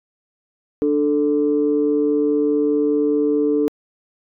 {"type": "tone pair together", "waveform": "sine", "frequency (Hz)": [295.2, 440], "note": ["D4", "A4"], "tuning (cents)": [9, 0], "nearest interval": "perfect fifth", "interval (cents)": 691, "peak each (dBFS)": -17, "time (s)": [0.82, 3.68], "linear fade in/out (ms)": 0, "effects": ["tanh soft clip ceiling -8 dBFS"]}